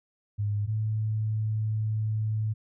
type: tone pair in turn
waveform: sine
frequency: 103.4 / 108.53 Hz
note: G#2 / A2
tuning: -7 / -23 cents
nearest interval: minor second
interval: 84 cents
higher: second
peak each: -25 dBFS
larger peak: neither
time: 0.38-0.67 / 0.67-2.54 s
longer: second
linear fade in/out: 20 ms
effects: none